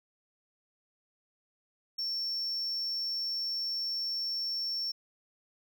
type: tone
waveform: triangle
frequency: 5440 Hz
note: F8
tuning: 46 cents flat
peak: -30 dBFS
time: 1.98-4.92 s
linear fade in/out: 10 ms
effects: none